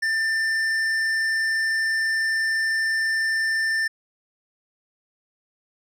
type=tone with hard clipping; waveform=sine; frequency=1787 Hz; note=A6; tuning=26 cents sharp; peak=-22 dBFS; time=0.02-3.88 s; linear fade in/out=10 ms; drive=8 dB; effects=none